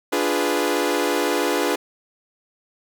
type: chord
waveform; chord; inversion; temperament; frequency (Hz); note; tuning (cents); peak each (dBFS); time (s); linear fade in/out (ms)
sawtooth; D diminished seventh; none; equal; 293.7 / 349.2 / 415.3 / 493.9; D4 / F4 / Ab4 / Cb5; 0 / 0 / 0 / 0; -21; 0.12-1.76; 10
effects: none